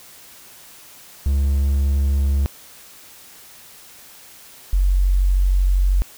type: tone pair in turn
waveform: triangle / sine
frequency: 69.4 / 46.42 Hz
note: C#2 / F#1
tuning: +3 / +6 cents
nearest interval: perfect fifth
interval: 697 cents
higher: first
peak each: -13 dBFS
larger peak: neither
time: 1.26-2.46 / 4.73-6.02 s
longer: second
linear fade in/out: 0 ms
effects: white hiss -44 dBFS RMS until 6.17 s